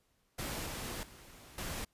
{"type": "noise with level steps", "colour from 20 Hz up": "pink", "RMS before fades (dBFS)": [-39, -41, -55, -40], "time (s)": [0.38, 1.85], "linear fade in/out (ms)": 10, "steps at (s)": [0.66, 1.03, 1.58], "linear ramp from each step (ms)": 2, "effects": ["pink hiss -75 dBFS RMS until 1.93 s", "resampled to 32000 Hz"]}